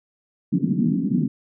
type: band-pass noise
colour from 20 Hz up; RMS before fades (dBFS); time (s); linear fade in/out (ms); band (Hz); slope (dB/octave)
white; -21; 0.52-1.28; 10; 150 to 280; 48
effects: none